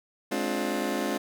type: chord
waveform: 25% pulse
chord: D half-diminished seventh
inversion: second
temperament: just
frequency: 211.4 / 264.3 / 293.7 / 352.4 Hz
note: Ab3 / C4 / D4 / F4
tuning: +31 / +18 / 0 / +16 cents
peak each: -29 dBFS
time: 0.31-1.18 s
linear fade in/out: 10 ms
effects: none